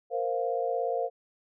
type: chord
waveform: sine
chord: Bb suspended second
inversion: none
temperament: equal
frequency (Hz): 466.2 / 523.3 / 698.5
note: Bb4 / C5 / F5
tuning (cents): 0 / 0 / 0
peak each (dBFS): -31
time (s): 0.1-1.1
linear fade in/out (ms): 50
effects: none